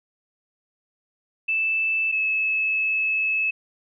sine tone pair in turn, 2637 / 2598 Hz, E7 / E7, 0 / -26 cents, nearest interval unison, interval 26 cents, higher first, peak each -20 dBFS, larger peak neither, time 1.48-2.12 / 2.12-3.51 s, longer second, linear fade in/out 10 ms, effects none

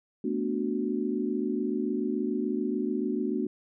sine chord, B minor seventh, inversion third, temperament equal, 220 / 246.9 / 293.7 / 370 Hz, A3 / B3 / D4 / F#4, 0 / 0 / 0 / 0 cents, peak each -32 dBFS, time 0.24-3.47 s, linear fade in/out 5 ms, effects none

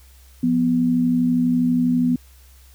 sine tone pair together, 174.61 / 246.9 Hz, F3 / B3, 0 / 0 cents, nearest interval tritone, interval 600 cents, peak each -23 / -16 dBFS, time 0.43-2.16 s, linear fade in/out 5 ms, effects added 65 Hz sine -46 dBFS peak until 2.74 s + white hiss -54 dBFS RMS until 2.74 s

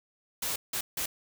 white noise bursts at uneven times, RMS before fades -32 dBFS, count 3, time 0.42-0.56 / 0.73-0.81 / 0.97-1.06 s, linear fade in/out 5 ms, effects none

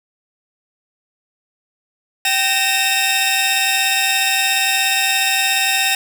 sawtooth tone cluster, 775 / 1845 / 2591 / 2724 / 3707 Hz, G5 / A#6 / E7 / F7 / A#7, -20 / -18 / -30 / -44 / -10 cents, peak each -18 dBFS, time 2.25-5.95 s, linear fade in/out 2 ms, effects none

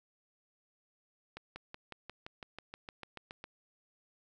accelerating click train, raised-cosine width 0.3 ms, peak -28 dBFS, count 14, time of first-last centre 1.37-3.441 s, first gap 190 ms, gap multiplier 0.97, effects none

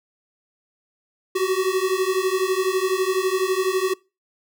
square beating tone pair, 370 / 382 Hz, F#4 / G4, 0 / -45 cents, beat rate 12 Hz, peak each -23 dBFS, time 1.35-3.94 s, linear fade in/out 10 ms, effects noise-tail reverb RT60 0.3 s tail -25 dB re dry

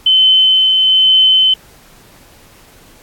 sine tone with tremolo, 3059 Hz, G7, 43 cents flat, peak -5 dBFS, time 0.06-1.54 s, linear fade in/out 5 ms, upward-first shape triangle, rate 1.1 Hz, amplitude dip 30%, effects pink hiss -44 dBFS RMS until 3.02 s + AAC 64 kbps

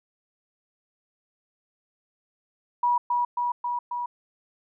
sine tone with echo, 968 Hz, B5, 35 cents flat, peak -19 dBFS, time 2.83-2.98 s, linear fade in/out 5 ms, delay 270 ms, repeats 4, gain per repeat -2 dB, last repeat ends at 4.06 s, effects none

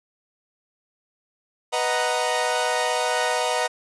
sawtooth chord, B major seventh, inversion none, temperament equal, 493.9 / 622.3 / 740 / 932.3 Hz, B4 / D#5 / F#5 / A#5, 0 / 0 / 0 / 0 cents, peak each -23 dBFS, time 1.72-3.68 s, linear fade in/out 20 ms, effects resampled to 24000 Hz

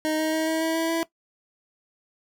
25% pulse tone with pitch steps, 311.2 / 314.3 / 317.4 / 320.5 / 323.7 / 326.9 / 330.1 Hz, D#4 / D#4 / D#4 / E4 / E4 / E4 / E4, 0 / +18 / +35 / -49 / -31 / -14 / +2 cents, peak -19 dBFS, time 0.05-1.03 s, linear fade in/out 0 ms, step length 140 ms, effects noise-tail reverb RT60 0.1 s tail -18 dB re dry

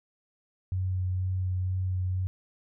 sine tone with vibrato, 92.5 Hz, F#2, in tune, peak -26 dBFS, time 0.72-2.27 s, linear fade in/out 0 ms, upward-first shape sine, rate 2.1 Hz, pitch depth 13 cents each way, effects none

